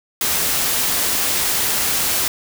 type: noise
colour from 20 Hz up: white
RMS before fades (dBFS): -19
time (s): 0.21-2.28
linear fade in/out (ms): 2
effects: none